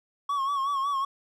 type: tone with vibrato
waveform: triangle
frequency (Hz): 1108.7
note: C#6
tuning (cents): 0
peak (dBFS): -23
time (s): 0.29-1.05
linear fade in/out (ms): 5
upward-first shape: sine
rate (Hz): 5.4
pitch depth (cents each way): 65
effects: none